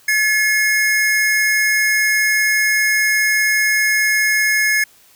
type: tone pair together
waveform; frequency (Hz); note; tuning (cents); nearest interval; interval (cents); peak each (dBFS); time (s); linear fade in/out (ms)
square; 1711 / 2156; A6 / C#7; -49 / -49; major third; 400; -17; 0.08-4.84; 5
effects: white hiss -50 dBFS RMS until 5.15 s